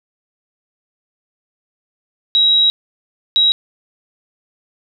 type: tone bursts at uneven times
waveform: sine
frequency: 3847 Hz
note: B7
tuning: 46 cents flat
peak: -9 dBFS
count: 2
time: 2.35-2.7 / 3.36-3.52 s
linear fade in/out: 0 ms
effects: none